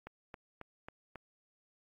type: click train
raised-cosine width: 0.5 ms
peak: -30 dBFS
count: 5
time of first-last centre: 0.07-1.157 s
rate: 3.68 Hz
effects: AAC 32 kbps